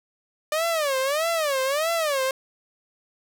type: tone with vibrato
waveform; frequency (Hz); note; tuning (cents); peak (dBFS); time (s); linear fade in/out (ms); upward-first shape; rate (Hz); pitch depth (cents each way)
sawtooth; 594; D5; +20; -18; 0.52-2.31; 2; sine; 1.6; 220
effects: none